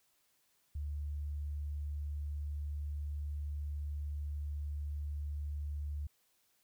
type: tone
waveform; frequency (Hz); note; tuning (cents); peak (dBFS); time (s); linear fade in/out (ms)
sine; 73.3; D2; -3; -36; 0.75-6.07; 5
effects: white hiss -74 dBFS RMS until 6.63 s